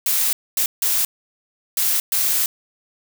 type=noise bursts at uneven times; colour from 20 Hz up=blue; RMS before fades=-19 dBFS; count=5; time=0.06-0.33 / 0.57-0.66 / 0.82-1.05 / 1.77-2 / 2.12-2.46 s; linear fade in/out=2 ms; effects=none